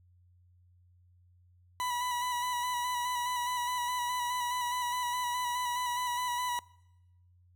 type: tone with vibrato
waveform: 40% pulse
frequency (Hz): 983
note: B5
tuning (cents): -8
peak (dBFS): -30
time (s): 1.8-6.59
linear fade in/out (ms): 0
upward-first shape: square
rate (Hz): 4.8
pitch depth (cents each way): 23
effects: noise-tail reverb RT60 1.0 s tail -25 dB re dry + added 89 Hz sine -60 dBFS peak until 7.55 s